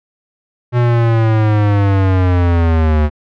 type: linear sweep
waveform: square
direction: down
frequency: 122.7 to 74 Hz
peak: -10 dBFS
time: 0.72-3.1 s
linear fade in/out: 50 ms
effects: low-pass 2000 Hz 12 dB/octave